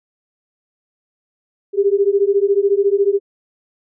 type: beating tone pair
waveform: sine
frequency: 392.9 / 406.9 Hz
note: G4 / G#4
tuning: +4 / -35 cents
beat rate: 14 Hz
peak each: -15 / -15 dBFS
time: 1.73-3.2 s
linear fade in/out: 50 ms
effects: none